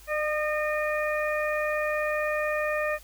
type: harmonic tone with a mistuned harmonic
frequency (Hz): 610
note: D#5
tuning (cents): -34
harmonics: 1 / 2 / 3 / 4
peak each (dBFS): -27 / -33 / -31 / -35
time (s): 0.07-2.99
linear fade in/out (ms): 50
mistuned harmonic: 1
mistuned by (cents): -17
effects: added 50 Hz sine -50 dBFS peak until 3.03 s + white hiss -53 dBFS RMS until 3.03 s